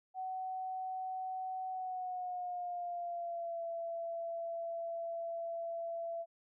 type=tone with pitch glide; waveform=sine; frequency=750 to 672 Hz; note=F#5 to E5; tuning=+23 to +33 cents; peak=-37 dBFS; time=0.14-6.26 s; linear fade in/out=50 ms; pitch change=-190 cents; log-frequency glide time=1.69-3.62 s; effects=none